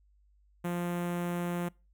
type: tone with notch filter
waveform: sawtooth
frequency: 174.61 Hz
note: F3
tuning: in tune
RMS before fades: -33 dBFS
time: 0.64-1.69 s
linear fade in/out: 10 ms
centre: 4700 Hz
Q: 0.7
effects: noise-tail reverb RT60 0.3 s tail -25 dB re dry + added 50 Hz sine -62 dBFS peak until 1.93 s